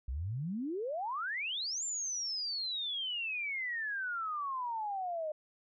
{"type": "exponential two-way sweep", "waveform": "sine", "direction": "up then down", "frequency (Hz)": [58.27, 7400, 602], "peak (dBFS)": -34, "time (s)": [0.08, 5.32], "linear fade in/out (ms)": 5, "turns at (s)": 1.84, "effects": []}